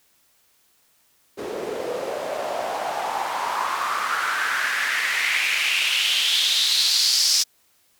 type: noise with band-pass filter sweep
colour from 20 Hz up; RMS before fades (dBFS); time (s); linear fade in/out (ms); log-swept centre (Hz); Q
white; -23; 1.37-7.44; 20; 390 to 5400; 4.1
effects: white hiss -62 dBFS RMS until 7.99 s